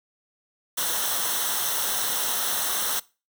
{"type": "noise with comb filter", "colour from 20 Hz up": "white", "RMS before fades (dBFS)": -26, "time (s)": [0.77, 3], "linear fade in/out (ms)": 10, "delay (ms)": 0.42, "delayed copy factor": -0.7, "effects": ["noise-tail reverb RT60 0.3 s tail -21 dB re dry"]}